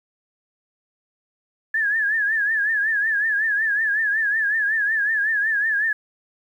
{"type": "tone with vibrato", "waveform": "sine", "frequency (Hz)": 1715, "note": "A6", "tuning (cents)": -45, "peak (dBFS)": -18, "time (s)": [1.74, 5.93], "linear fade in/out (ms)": 5, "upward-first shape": "triangle", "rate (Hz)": 5.4, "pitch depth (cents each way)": 120, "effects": ["9-bit"]}